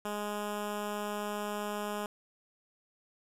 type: tone with notch filter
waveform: 10% pulse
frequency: 207.7 Hz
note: G#3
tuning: in tune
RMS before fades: -36 dBFS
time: 0.05-2.06 s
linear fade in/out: 2 ms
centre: 4400 Hz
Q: 1.5
effects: resampled to 32000 Hz + 9-bit